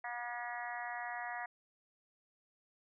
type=harmonic tone; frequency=240.6 Hz; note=B3; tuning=45 cents flat; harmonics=3 / 4 / 5 / 6 / 7 / 8 / 9; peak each=-43 / -47 / -50 / -52 / -47 / -45 / -54 dBFS; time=0.04-1.46 s; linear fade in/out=5 ms; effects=none